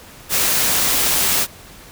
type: noise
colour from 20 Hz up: white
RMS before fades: -17 dBFS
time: 0.29-1.47 s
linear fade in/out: 50 ms
effects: pink hiss -41 dBFS RMS until 1.91 s